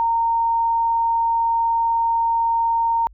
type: tone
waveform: sine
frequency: 921 Hz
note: A#5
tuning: 21 cents flat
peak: -16 dBFS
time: 0-3.07 s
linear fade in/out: 0 ms
effects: added 50 Hz sine -44 dBFS peak until 3.13 s